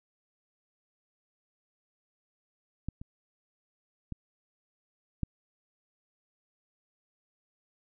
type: clicks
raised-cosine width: 5 ms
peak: -21 / -30 / -24 / -17 dBFS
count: 4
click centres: 2.886 / 3.015 / 4.123 / 5.233 s
effects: none